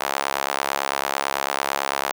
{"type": "tone with high-pass filter", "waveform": "sawtooth", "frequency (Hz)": 69, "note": "C#2", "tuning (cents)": -7, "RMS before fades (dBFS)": -25, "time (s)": [0, 2.12], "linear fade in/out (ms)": 10, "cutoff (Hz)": 810, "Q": 1.4, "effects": []}